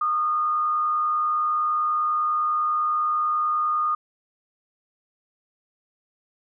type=tone with frequency modulation; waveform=sine; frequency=1225 Hz; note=D#6; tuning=27 cents flat; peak=-20 dBFS; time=0.01-3.95 s; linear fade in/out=5 ms; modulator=90.3 Hz; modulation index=0.34; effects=none